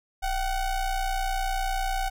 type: ring-modulated tone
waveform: square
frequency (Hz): 370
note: F#4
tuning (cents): 0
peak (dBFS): -23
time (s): 0.22-2.1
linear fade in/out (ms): 20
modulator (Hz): 400
effects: none